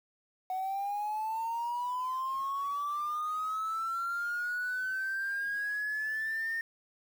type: linear sweep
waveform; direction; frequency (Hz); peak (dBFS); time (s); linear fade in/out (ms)
triangle; up; 740 to 1830; -28; 0.5-6.61; 2
effects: tanh soft clip ceiling -28 dBFS + 9-bit